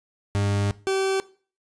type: tone pair in turn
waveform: 40% pulse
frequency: 101 / 385.3 Hz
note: G#2 / G4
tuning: -48 / -30 cents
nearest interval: octave + major seventh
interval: 2318 cents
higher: second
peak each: -20 dBFS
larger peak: neither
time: 0.35-0.71 / 0.87-1.2 s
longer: first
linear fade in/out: 0 ms
effects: noise-tail reverb RT60 0.4 s tail -19 dB re dry + resampled to 22050 Hz